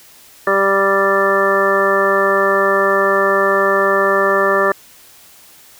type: harmonic tone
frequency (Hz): 196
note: G3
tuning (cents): 0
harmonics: 1 / 2 / 3 / 4 / 5 / 6 / 7 / 9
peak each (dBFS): -28 / -17 / -17 / -29 / -24 / -17 / -23 / -18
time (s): 0.47-4.72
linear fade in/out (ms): 2
effects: white hiss -44 dBFS RMS until 5.79 s